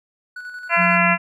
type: tone with tremolo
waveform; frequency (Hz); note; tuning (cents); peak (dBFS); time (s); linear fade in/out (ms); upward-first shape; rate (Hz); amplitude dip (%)
triangle; 1477; F#6; -3; -28; 0.36-0.98; 5; square; 11; 40
type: harmonic tone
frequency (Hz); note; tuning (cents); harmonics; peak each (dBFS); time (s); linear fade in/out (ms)
340; F4; -46; 2 / 3 / 4 / 5 / 6 / 7 / 8; -22 / -22 / -22 / -22 / -22 / -22 / -22; 0.69-1.18; 50
type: tone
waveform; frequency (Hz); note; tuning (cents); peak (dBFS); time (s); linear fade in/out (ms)
sine; 179.4; F3; +47; -21; 0.76-1.18; 50
effects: none